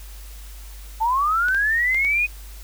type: linear sweep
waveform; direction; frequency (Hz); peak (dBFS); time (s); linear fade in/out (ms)
sine; up; 860 to 2504; -17; 1-2.27; 20
type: clicks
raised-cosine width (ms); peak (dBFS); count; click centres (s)
0.2; -17; 4; 1.485 / 1.547 / 1.946 / 2.048
effects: added 50 Hz sine -36 dBFS peak until 2.63 s + white hiss -46 dBFS RMS until 2.63 s